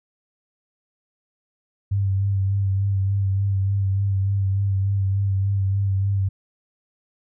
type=tone with vibrato; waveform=sine; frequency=98 Hz; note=G2; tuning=in tune; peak=-18 dBFS; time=1.91-6.29 s; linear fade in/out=10 ms; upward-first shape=sine; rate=3.4 Hz; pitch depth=30 cents each way; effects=none